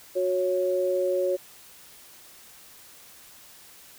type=tone pair together; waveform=sine; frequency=366.1 / 552 Hz; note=F#4 / C#5; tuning=-18 / -7 cents; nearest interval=perfect fifth; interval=711 cents; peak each=-26 / -24 dBFS; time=0.15-1.37 s; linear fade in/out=20 ms; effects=white hiss -50 dBFS RMS until 3.98 s